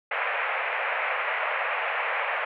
white band-pass noise, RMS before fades -28 dBFS, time 0.11-2.45 s, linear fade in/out 5 ms, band 500 to 2500 Hz, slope 48 dB/octave, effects none

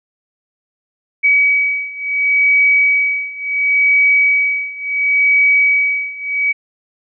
sine beating tone pair, 2271 / 2271.71 Hz, C#7 / C#7, +41 / +42 cents, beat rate 0.71 Hz, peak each -15 / -13 dBFS, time 1.23-6.53 s, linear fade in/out 20 ms, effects none

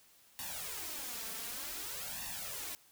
white noise with flanger, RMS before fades -42 dBFS, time 0.39-2.75 s, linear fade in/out 0 ms, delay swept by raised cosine 1.1 to 4.5 ms, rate 0.54 Hz, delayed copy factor +0.8, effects white hiss -64 dBFS RMS until 2.91 s

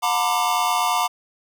square tone cluster, 723 / 909 / 998 / 1180 Hz, F#5 / A#5 / B5 / D6, -40 / -44 / +18 / +8 cents, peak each -25 dBFS, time 0.02-1.08 s, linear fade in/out 20 ms, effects none

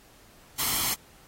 white noise with comb filter, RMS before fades -27 dBFS, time 0.58-0.95 s, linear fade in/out 20 ms, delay 0.94 ms, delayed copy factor +0.55, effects pink hiss -56 dBFS RMS until 1.27 s + AAC 48 kbps

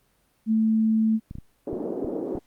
sine tone, 220.5 Hz, A3, 4 cents sharp, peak -18 dBFS, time 0.46-1.2 s, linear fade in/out 50 ms
clicks, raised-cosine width 5 ms, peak -24 dBFS, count 6, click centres 1.311 / 1.354 / 1.385 / 1.73 / 2.047 / 2.354 s
white band-pass noise, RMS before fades -30 dBFS, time 1.67-2.39 s, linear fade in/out 5 ms, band 250 to 450 Hz, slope 24 dB/octave
effects pink hiss -66 dBFS RMS until 2.46 s + Opus 32 kbps

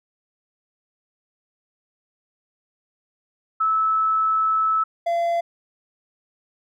sine / triangle tone pair in turn, 1305 / 682.6 Hz, E6 / F5, -18 / -40 cents, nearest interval major seventh, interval 1122 cents, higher first, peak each -17 dBFS, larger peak neither, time 3.6-4.84 / 5.06-5.41 s, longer first, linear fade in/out 10 ms, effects none

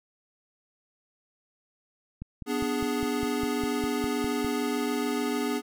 click train, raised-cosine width 5 ms, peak -24 dBFS, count 12, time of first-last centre 2.22-4.447 s, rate 4.94 Hz
square chord, G# diminished, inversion first, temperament equal, 246.9 / 293.7 / 415.3 Hz, B3 / D4 / G#4, 0 / 0 / 0 cents, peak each -31 / -32 / -32 dBFS, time 2.46-5.62 s, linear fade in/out 50 ms
effects none

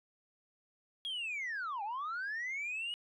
sine linear two-way sweep, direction down then up, 3322 to 784 to 2929 Hz, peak -34 dBFS, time 1.05-2.94 s, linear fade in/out 0 ms, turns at 1.83 s, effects tanh soft clip ceiling -34 dBFS

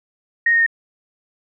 sine tone with pitch steps, 1864.7 / 1850.8 / 1836.9 Hz, A#6 / A#6 / A#6, 0 / -13 / -26 cents, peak -12 dBFS, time 0.46-0.664 s, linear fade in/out 5 ms, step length 68 ms, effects none

